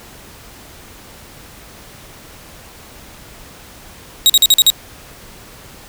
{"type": "tone bursts", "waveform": "sawtooth", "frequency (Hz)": 3804, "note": "A#7", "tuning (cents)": 34, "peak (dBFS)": -3, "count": 6, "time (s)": [4.26, 4.701], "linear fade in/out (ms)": 0, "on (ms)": 36, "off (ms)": 45, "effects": ["pink hiss -39 dBFS RMS until 5.88 s"]}